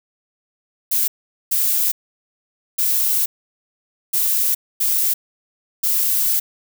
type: noise bursts at uneven times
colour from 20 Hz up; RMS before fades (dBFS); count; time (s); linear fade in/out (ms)
violet; -18; 6; 0.91-1.08 / 1.51-1.92 / 2.78-3.26 / 4.13-4.55 / 4.8-5.14 / 5.83-6.4; 10
effects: none